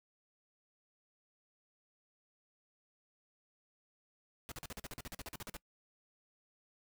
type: noise bursts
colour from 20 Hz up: pink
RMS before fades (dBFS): -45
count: 16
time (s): 4.49-5.567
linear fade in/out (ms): 0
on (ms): 27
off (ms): 43
effects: noise-tail reverb RT60 0.1 s tail -23 dB re dry